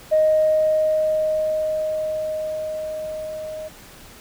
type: tone with level ramp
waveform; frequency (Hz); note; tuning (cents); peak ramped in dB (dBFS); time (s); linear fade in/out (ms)
sine; 622.3; D#5; 0; -12 to -29; 0.11-3.69; 20
effects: tanh soft clip ceiling -8 dBFS + pink hiss -44 dBFS RMS until 4.2 s